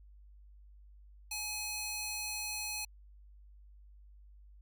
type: tone with high-pass filter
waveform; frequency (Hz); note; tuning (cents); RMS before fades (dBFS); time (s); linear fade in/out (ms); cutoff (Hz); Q
square; 844; G#5; +28; -39; 1.31-2.85; 5; 2900; 0.65
effects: added 50 Hz sine -54 dBFS peak until 4.61 s